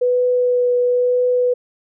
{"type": "tone with vibrato", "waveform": "sine", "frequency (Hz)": 493.9, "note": "B4", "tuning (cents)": 0, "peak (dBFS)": -13, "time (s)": [0.01, 1.54], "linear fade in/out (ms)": 10, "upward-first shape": "triangle", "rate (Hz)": 1, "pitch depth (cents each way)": 12, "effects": []}